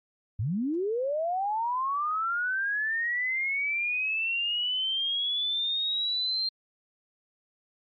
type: linear sweep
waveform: sine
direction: up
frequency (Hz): 90 to 4186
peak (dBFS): -26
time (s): 0.39-6.49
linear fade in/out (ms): 5
effects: Opus 48 kbps